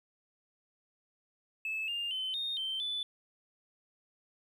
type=tone with pitch steps; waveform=triangle; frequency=2609 / 2807 / 3059 / 3686 / 3114 / 3486 Hz; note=E7 / F7 / G7 / A#7 / G7 / A7; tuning=-18 / +8 / -43 / -20 / -12 / -17 cents; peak=-30 dBFS; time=1.65-3.03 s; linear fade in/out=2 ms; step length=230 ms; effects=tanh soft clip ceiling -30 dBFS